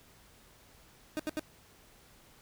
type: tone bursts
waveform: 30% pulse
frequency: 308.7 Hz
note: D#4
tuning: 14 cents flat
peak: -29 dBFS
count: 3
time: 1.17-1.394 s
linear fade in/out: 0 ms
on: 24 ms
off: 76 ms
effects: pink hiss -60 dBFS RMS until 2.41 s